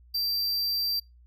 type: tone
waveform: square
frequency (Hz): 4699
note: D8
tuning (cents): 0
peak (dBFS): -26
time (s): 0.14-1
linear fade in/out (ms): 10
effects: noise-tail reverb RT60 0.2 s tail -24 dB re dry + added 60 Hz sine -52 dBFS peak until 1.26 s